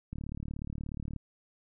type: click train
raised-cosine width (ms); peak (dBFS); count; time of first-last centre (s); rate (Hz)
5; -26; 39; 0.13-1.163; 36.8
effects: none